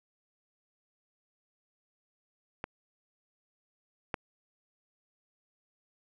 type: clicks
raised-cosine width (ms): 0.5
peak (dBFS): -20 / -16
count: 2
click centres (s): 2.641 / 4.142
effects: none